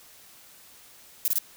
violet noise bursts, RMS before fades -24 dBFS, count 3, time 1.25-1.385 s, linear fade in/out 0 ms, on 29 ms, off 24 ms, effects white hiss -52 dBFS RMS until 1.56 s

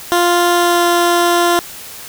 15% pulse tone with pitch glide, 349.2 to 346.8 Hz, F4 to F4, 0 to -12 cents, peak -4 dBFS, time 0.12-1.59 s, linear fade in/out 0 ms, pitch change -12 cents, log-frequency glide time 0.54-0.85 s, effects white hiss -32 dBFS RMS until 2.08 s

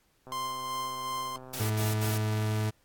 click train, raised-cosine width 1 ms, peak -33 dBFS, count 185, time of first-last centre 0.27-1.696 s, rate 129 Hz
45% pulse tone with tremolo, 1046.5 Hz, C6, in tune, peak -31 dBFS, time 0.32-1.36 s, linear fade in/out 0 ms, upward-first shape sine, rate 2.7 Hz, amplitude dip 35%
white noise bursts, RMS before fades -38 dBFS, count 3, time 1.53-2.18 s, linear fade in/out 5 ms, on 170 ms, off 70 ms
40% pulse tone, 107.8 Hz, A2, 35 cents flat, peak -26 dBFS, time 1.59-2.71 s, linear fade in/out 20 ms
effects pink hiss -69 dBFS RMS until 2.84 s + AAC 64 kbps

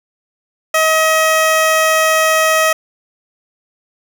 15% pulse tone, 635 Hz, D#5, 35 cents sharp, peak -4 dBFS, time 0.74-2.73 s, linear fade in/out 5 ms, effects none

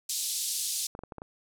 white band-pass noise, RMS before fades -32 dBFS, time 0.09-0.87 s, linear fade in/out 5 ms, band 3700 to 11000 Hz, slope 24 dB/octave
clicks, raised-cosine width 1 ms, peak -26 dBFS, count 6, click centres 0.951 / 0.991 / 1.036 / 1.122 / 1.183 / 1.219 s
effects none

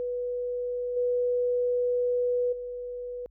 sine tone with level steps, 491.1 Hz, B4, 10 cents flat, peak -28 / -23 / -33 dBFS, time 0-3.26 s, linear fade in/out 0 ms, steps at 0.96 / 2.52 s, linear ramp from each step 10 ms, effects added 50 Hz sine -57 dBFS peak until 3.3 s

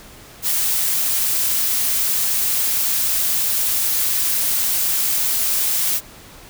blue noise, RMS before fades -19 dBFS, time 0.42-6.01 s, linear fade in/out 50 ms, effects pink hiss -42 dBFS RMS until 6.49 s

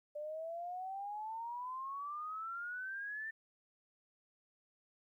sine exponential sweep, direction up, 587.3 to 1800 Hz, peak -40 dBFS, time 0.15-3.31 s, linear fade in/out 10 ms, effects 13-bit

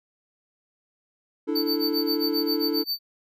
triangle chord, D suspended second, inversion none, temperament equal, 293.7 / 329.6 / 440 Hz, D4 / E4 / A4, 0 / 0 / 0 cents, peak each -25 / -26 / -27 dBFS, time 1.47-2.84 s, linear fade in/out 20 ms
square tone with tremolo, 4570 Hz, D8, 48 cents flat, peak -24 dBFS, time 1.55-2.99 s, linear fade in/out 10 ms, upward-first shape sine, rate 7.5 Hz, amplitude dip 95%
effects none

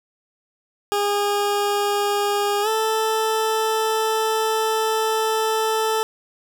20% pulse tone with pitch glide, 408.4 to 440.2 Hz, G#4 to A4, -29 to +1 cents, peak -14 dBFS, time 0.92-6.03 s, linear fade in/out 0 ms, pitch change +130 cents, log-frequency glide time 2.62-2.68 s, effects none

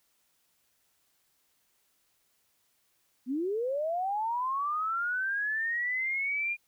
sine linear sweep, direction up, 236.7 to 2427 Hz, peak -28 dBFS, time 3.26-6.57 s, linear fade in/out 50 ms, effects white hiss -72 dBFS RMS until 6.67 s

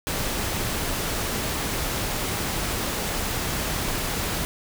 pink noise, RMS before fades -27 dBFS, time 0.07-4.45 s, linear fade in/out 0 ms, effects none

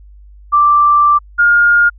sine tone pair in turn, 1174.7 / 1418.5 Hz, D6 / F6, 0 / +27 cents, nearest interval minor third, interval 327 cents, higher second, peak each -6 dBFS, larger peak neither, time 0.52-1.19 / 1.38-1.9 s, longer first, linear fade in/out 20 ms, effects added 50 Hz sine -36 dBFS peak until 1.98 s

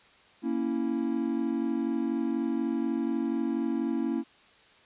triangle chord, A# diminished, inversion none, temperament equal, 233.1 / 277.2 / 329.6 Hz, A#3 / C#4 / E4, 0 / 0 / 0 cents, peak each -29 dBFS, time 0.42-4.24 s, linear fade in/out 50 ms, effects white hiss -58 dBFS RMS until 4.85 s + resampled to 8000 Hz

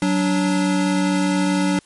square tone pair together, 185.9 / 290.5 Hz, F#3 / D4, +8 / -19 cents, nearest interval minor sixth, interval 773 cents, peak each -20 dBFS, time 0.02-1.79 s, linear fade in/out 2 ms, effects white hiss -54 dBFS RMS until 1.85 s + MP3 48 kbps

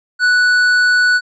sine tone with hard clipping, 1480 Hz, F#6, in tune, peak -11 dBFS, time 0.19-1.21 s, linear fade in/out 50 ms, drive 9 dB, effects low-pass 7000 Hz 12 dB/octave

